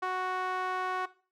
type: tone with band-pass filter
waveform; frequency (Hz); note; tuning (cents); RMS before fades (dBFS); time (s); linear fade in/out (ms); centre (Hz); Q
sawtooth; 370; F#4; 0; -32; 0.02-1.06; 10; 1100; 2.1
effects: noise-tail reverb RT60 0.4 s tail -18 dB re dry